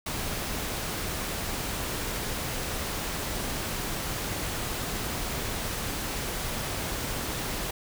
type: noise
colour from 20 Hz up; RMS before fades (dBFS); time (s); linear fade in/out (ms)
pink; -32; 0.06-7.71; 5
effects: none